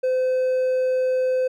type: tone with hard clipping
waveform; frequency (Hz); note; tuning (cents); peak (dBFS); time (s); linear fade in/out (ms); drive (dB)
triangle; 513; C5; -34; -19; 0.03-1.48; 10; 5
effects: none